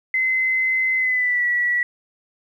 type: tone with pitch glide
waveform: sine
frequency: 2051 to 1942.6 Hz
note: C7 to B6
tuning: -35 to -29 cents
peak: -17 dBFS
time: 0.14-1.83 s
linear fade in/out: 2 ms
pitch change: -94 cents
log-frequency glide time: 0.97-1.46 s
effects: 9-bit